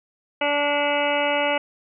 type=harmonic tone with a mistuned harmonic; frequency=290 Hz; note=D4; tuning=22 cents flat; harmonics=1 / 2 / 3 / 4 / 5 / 7 / 8 / 9 / 10; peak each=-31 / -23 / -26 / -34 / -30 / -29 / -30 / -30 / -30 dBFS; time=0.41-1.58 s; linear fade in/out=5 ms; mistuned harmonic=8; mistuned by=-23 cents; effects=none